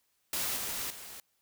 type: noise with level steps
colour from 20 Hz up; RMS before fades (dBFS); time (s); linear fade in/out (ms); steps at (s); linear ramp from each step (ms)
white; -33 / -36 / -46; 0.33-1.2; 2; 0.56 / 0.9; 5
effects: white hiss -75 dBFS RMS until 1.41 s